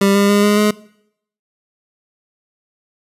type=tone with pitch steps; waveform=25% pulse; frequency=198 / 201 / 204 / 207.1 / 210.3 Hz; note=G3 / G3 / G#3 / G#3 / G#3; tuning=+18 / +44 / -31 / -5 / +22 cents; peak=-7 dBFS; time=0.01-0.71 s; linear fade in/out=5 ms; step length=140 ms; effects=noise-tail reverb RT60 0.7 s tail -21 dB re dry + resampled to 32000 Hz